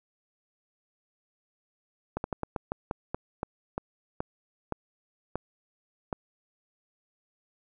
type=slowing click train; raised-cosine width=1 ms; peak=-16 dBFS; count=14; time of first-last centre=2.17-6.128 s; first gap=71 ms; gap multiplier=1.22; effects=none